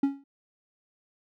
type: tone with exponential decay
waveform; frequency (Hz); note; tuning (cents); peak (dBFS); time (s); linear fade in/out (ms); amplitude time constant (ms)
triangle; 277.2; C#4; 0; -16; 0.03-0.24; 5; 44
effects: none